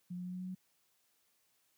sine tone with pitch steps, 178 / 179.45 / 180.9 / 182.37 / 183.85 / 185.34 Hz, F3 / F3 / F#3 / F#3 / F#3 / F#3, +33 / +47 / -39 / -25 / -11 / +3 cents, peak -39 dBFS, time 0.1-0.55 s, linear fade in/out 10 ms, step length 75 ms, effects white hiss -75 dBFS RMS until 1.77 s + high-pass 80 Hz 12 dB/octave

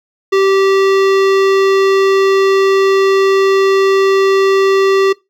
sine tone with hard clipping, 388.6 Hz, G4, 15 cents flat, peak -10 dBFS, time 0.32-5.13 s, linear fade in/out 10 ms, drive 18 dB, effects noise-tail reverb RT60 0.2 s tail -21 dB re dry

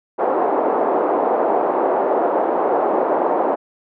white band-pass noise, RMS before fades -18 dBFS, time 0.18-3.56 s, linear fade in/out 20 ms, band 320 to 840 Hz, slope 24 dB/octave, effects none

